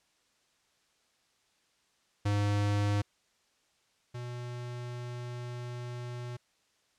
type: tone pair in turn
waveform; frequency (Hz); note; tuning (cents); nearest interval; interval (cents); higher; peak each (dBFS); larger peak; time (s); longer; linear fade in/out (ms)
square; 102.5 / 121.89; G#2 / B2; -22 / -22; minor third; 300; second; -27 / -38; first; 2.25-3.02 / 4.14-6.37; second; 10
effects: white hiss -71 dBFS RMS until 6.98 s + low-pass 7000 Hz 12 dB/octave